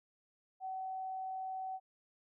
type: tone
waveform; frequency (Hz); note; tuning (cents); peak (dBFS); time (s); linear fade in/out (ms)
sine; 757; F#5; +39; -38; 0.6-1.8; 50
effects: none